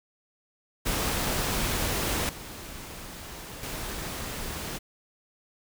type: noise with level steps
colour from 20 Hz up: pink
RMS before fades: -28 / -41 / -35 dBFS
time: 0.85-4.79 s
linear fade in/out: 20 ms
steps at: 2.29 / 3.63 s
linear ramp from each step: 2 ms
effects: none